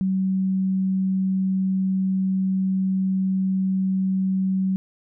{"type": "tone", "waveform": "sine", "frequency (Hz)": 189.7, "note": "F#3", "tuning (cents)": 43, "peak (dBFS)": -19, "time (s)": [0.01, 4.76], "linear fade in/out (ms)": 0, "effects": []}